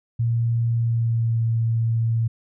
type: tone with pitch glide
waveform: sine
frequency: 116.54 to 114.34 Hz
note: A#2 to A#2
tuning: 0 to -33 cents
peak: -18 dBFS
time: 0.19-2.28 s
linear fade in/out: 10 ms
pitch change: -33 cents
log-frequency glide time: 0.74-1.42 s
effects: none